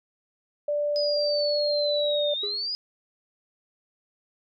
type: tone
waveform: sine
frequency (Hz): 587.3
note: D5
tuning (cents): 0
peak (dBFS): -23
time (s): 0.68-2.34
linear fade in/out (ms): 5
type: exponential two-way sweep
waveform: sine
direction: down then up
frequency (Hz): 5020 to 3600 to 5020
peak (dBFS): -27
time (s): 0.96-2.75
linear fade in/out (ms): 0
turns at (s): 2.35
type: tone with exponential decay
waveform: triangle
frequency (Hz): 409.4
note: G#4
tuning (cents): -25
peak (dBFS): -27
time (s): 2.43-2.73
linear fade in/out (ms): 5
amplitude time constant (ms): 64
effects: none